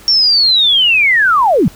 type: linear sweep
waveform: sine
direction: down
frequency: 5520 to 131.9 Hz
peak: -7 dBFS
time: 0.08-1.68 s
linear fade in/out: 0 ms
effects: pink hiss -39 dBFS RMS until 1.75 s